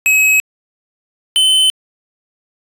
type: tone pair in turn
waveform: square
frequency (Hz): 2557 / 3052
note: D#7 / G7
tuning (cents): +47 / -47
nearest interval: minor third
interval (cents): 306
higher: second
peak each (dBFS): -9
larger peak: neither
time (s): 0.06-0.4 / 1.36-1.7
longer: neither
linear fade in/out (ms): 0
effects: resampled to 32000 Hz